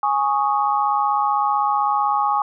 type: chord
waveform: sine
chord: Ab suspended fourth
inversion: none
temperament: equal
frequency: 830.6 / 1108.7 / 1244.5 Hz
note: Ab5 / Db6 / Eb6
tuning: 0 / 0 / 0 cents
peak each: -19 / -21 / -24 dBFS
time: 0.03-2.42 s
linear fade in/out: 2 ms
effects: none